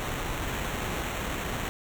pink noise with sample-and-hold, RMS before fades -32 dBFS, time 0-1.69 s, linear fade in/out 0 ms, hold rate 4900 Hz, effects none

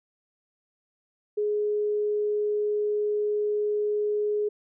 sine tone, 418.4 Hz, G#4, 13 cents sharp, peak -23 dBFS, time 1.37-4.49 s, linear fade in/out 10 ms, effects none

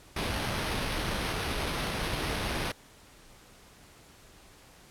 pink noise with sample-and-hold, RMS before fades -32 dBFS, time 0.16-2.72 s, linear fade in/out 5 ms, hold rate 7350 Hz, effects pink hiss -55 dBFS RMS until 4.9 s + low-pass 12000 Hz 12 dB/octave

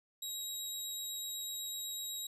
20% pulse tone, 3827 Hz, A#7, 45 cents sharp, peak -33 dBFS, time 0.22-2.27 s, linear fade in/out 5 ms, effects none

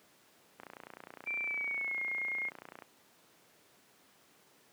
click train, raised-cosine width 0.5 ms, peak -31 dBFS, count 67, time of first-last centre 0.6-2.822 s, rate 29.7 Hz
sine tone with pitch glide, 2349 to 2142 Hz, D7 to C7, 0 to +40 cents, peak -33 dBFS, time 1.26-2.5 s, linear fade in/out 20 ms, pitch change -160 cents, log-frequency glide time 1.41-2 s
effects pink hiss -64 dBFS RMS until 4.72 s + high-pass 200 Hz 12 dB/octave

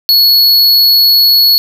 square tone, 4373 Hz, C#8, 24 cents flat, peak -5 dBFS, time 0.09-1.58 s, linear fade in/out 0 ms, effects none

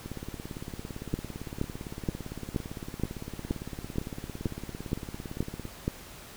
two click trains, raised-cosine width 3 ms, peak -14 / -24 dBFS, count 11 / 100, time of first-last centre 1.14-5.879 / 0.06-5.653 s, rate 2.11 / 17.7 Hz, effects pink hiss -47 dBFS RMS until 6.36 s

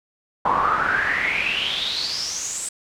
brown noise with band-pass filter sweep, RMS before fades -23 dBFS, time 0.45-2.69 s, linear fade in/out 5 ms, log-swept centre 970 to 8300 Hz, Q 8.5, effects none

